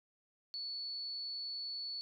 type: tone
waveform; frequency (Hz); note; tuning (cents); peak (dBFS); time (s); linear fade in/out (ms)
sine; 4435; C#8; 0; -39; 0.54-2.01; 0
effects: none